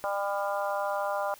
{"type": "harmonic tone", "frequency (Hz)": 200.2, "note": "G3", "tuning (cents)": 37, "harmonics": [3, 4, 5, 6, 7], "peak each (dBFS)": [-31, -33, -35, -37, -38], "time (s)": [0.04, 1.34], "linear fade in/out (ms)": 0, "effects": ["white hiss -53 dBFS RMS until 1.39 s"]}